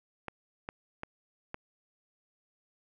clicks, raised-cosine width 0.5 ms, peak -22 dBFS, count 4, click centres 0.283 / 0.689 / 1.034 / 1.544 s, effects none

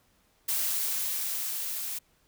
blue noise with level ramp, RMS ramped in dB -28 to -35 dBFS, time 0.48-1.99 s, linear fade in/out 10 ms, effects pink hiss -67 dBFS RMS until 2.27 s

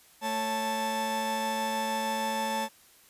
40% pulse tone cluster, 221.6 / 554 / 880 Hz, A3 / C#5 / A5, +13 / -1 / 0 cents, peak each -35 / -35 / -29 dBFS, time 0.21-2.69 s, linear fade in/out 50 ms, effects white hiss -58 dBFS RMS until 3.09 s + resampled to 32000 Hz

